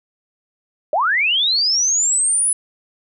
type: linear sweep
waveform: sine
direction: up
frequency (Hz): 554.4 to 10150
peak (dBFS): -14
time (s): 0.93-2.53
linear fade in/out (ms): 2
effects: none